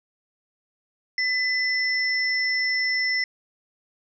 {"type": "tone pair together", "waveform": "sine", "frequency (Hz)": [2007, 5343], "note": ["B6", "E8"], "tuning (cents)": [27, 22], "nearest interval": "octave + perfect fourth", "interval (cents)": 1695, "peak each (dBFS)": [-22, -27], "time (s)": [1.18, 3.24], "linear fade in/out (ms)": 2, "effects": []}